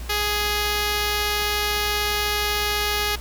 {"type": "tone", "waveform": "5% pulse", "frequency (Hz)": 416.1, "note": "G#4", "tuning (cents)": 3, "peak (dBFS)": -10, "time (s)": [0.09, 3.16], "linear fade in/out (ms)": 10, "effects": ["added 60 Hz sine -31 dBFS peak until 3.2 s", "pink hiss -41 dBFS RMS until 3.2 s"]}